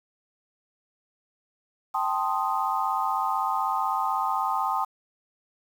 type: chord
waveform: sine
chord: A half-diminished seventh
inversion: third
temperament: equal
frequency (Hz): 784 / 880 / 1046.5 / 1244.5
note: G5 / A5 / C6 / Eb6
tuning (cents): 0 / 0 / 0 / 0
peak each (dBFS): -29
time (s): 1.94-4.85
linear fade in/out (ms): 10
effects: 8-bit